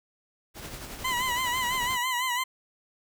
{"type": "noise with tremolo", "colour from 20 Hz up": "pink", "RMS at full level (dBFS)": -38, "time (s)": [0.54, 1.99], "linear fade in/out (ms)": 50, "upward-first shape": "triangle", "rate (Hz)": 11, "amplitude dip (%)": 50}
{"type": "tone with vibrato", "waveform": "20% pulse", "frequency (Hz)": 1000, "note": "B5", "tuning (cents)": 21, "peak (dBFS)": -21, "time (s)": [1.04, 2.44], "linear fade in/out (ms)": 10, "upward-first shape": "sine", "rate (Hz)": 6, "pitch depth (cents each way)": 72}
{"effects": []}